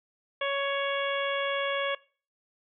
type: harmonic tone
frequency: 557 Hz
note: C#5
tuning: 8 cents sharp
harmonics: 1 / 2 / 3 / 4 / 5 / 6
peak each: -30 / -33 / -35 / -36 / -37 / -38 dBFS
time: 0.41-1.95 s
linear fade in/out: 5 ms
effects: noise-tail reverb RT60 0.4 s tail -22 dB re dry